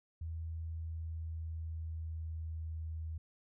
sine tone with pitch glide, 81.4 to 80.14 Hz, E2 to E2, -21 to -48 cents, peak -38 dBFS, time 0.21-3.18 s, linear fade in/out 5 ms, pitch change -27 cents, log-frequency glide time 0.49-2.85 s, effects none

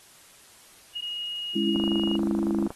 sine tone, 2877 Hz, F#7, 49 cents flat, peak -30 dBFS, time 0.95-2.17 s, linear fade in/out 10 ms
sine chord, C# minor, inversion second, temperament equal with one note detuned, 207.7 / 277.2 / 332.3 Hz, G#3 / C#4 / E4, 0 / 0 / +14 cents, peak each -26 / -31 / -26 dBFS, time 1.55-2.68 s, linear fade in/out 10 ms
click train, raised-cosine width 1 ms, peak -22 dBFS, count 25, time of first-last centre 1.76-2.705 s, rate 25.4 Hz
effects white hiss -53 dBFS RMS until 2.75 s + AAC 32 kbps

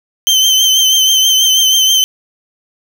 30% pulse tone with vibrato, 3100 Hz, G7, 20 cents flat, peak -5 dBFS, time 0.27-2.04 s, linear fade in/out 0 ms, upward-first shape triangle, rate 6.2 Hz, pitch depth 42 cents each way, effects none

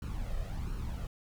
brown noise with flanger, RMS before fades -36 dBFS, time 0.02-1.07 s, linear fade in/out 2 ms, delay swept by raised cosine 0.71 to 1.65 ms, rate 1.4 Hz, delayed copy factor +0.65, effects none

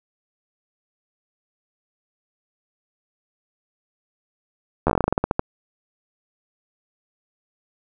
slowing click train, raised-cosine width 1 ms, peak -4 dBFS, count 15, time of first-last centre 4.87-5.394 s, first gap 12 ms, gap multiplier 1.16, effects none

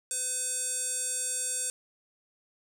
square tone with band-pass filter, 510 Hz, C5, 44 cents flat, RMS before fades -32 dBFS, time 0.11-1.7 s, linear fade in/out 0 ms, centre 8300 Hz, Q 7.6, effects none

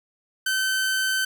sawtooth tone, 1536 Hz, G6, 36 cents flat, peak -18 dBFS, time 0.46-1.25 s, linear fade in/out 5 ms, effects none

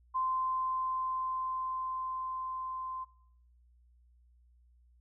sine tone with level ramp, 1038 Hz, C6, 14 cents flat, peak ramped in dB -29 to -37 dBFS, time 0.14-3.05 s, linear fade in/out 20 ms, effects noise-tail reverb RT60 0.6 s tail -17 dB re dry + added 60 Hz sine -61 dBFS peak until 5 s

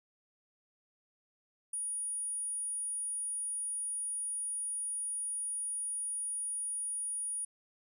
sine tone, 9600 Hz, D9, 37 cents sharp, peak -34 dBFS, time 1.73-7.45 s, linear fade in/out 5 ms, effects none

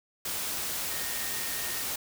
sine tone in noise, 1849 Hz, A#6, 15 cents flat, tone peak -42 dBFS, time 0.91-1.82 s, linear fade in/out 5 ms, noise white, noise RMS -33 dBFS, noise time 0.25-1.96 s, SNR -12 dB, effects none

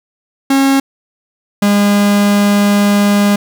45% pulse tone pair in turn, 272 / 203.8 Hz, C#4 / G#3, -33 / -32 cents, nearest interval perfect fourth, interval 499 cents, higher first, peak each -8 dBFS, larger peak neither, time 0.5-0.8 / 1.62-3.36 s, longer second, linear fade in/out 5 ms, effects none

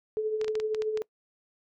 sine tone with tremolo, 432.6 Hz, A4, 29 cents flat, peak -24 dBFS, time 0.17-1.02 s, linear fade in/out 0 ms, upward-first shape triangle, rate 13 Hz, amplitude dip 55%
clicks, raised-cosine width 0.2 ms, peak -21 dBFS, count 8, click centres 0.414 / 0.445 / 0.481 / 0.554 / 0.6 / 0.747 / 0.821 / 0.974 s
effects noise-tail reverb RT60 0.1 s tail -23 dB re dry

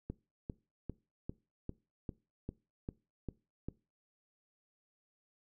click train, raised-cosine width 3 ms, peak -26 dBFS, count 10, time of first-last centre 0.1-3.686 s, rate 2.51 Hz, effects noise-tail reverb RT60 0.3 s tail -21 dB re dry

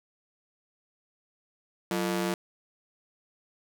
sawtooth ring-modulated tone, 265.2 Hz, C4, 23 cents sharp, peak -20 dBFS, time 1.91-2.34 s, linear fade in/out 2 ms, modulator 79.8 Hz, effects none

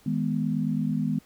sine chord, G# minor, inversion second, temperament equal with one note detuned, 158.56 / 207.7 / 246.9 Hz, D#3 / G#3 / B3, +33 / 0 / 0 cents, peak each -28 dBFS, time 0.06-1.19 s, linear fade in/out 5 ms, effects pink hiss -58 dBFS RMS until 1.25 s

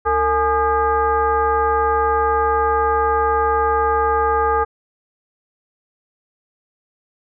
sine tone with frequency modulation, 838 Hz, G#5, 15 cents sharp, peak -14 dBFS, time 0.05-4.65 s, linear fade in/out 20 ms, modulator 384 Hz, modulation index 1.4, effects none

